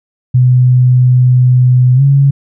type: tone with pitch glide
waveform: sine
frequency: 125.9 to 138.89 Hz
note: B2 to C#3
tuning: +34 to +4 cents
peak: -4 dBFS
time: 0.34-2.31 s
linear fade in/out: 10 ms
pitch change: +170 cents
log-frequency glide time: 1.95-2.02 s
effects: none